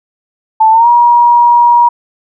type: tone with pitch glide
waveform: sine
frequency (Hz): 880 to 954.1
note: A5 to A#5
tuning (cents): 0 to +40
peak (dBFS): -3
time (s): 0.6-1.89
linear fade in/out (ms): 10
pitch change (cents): +140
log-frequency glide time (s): 0.71-0.88
effects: none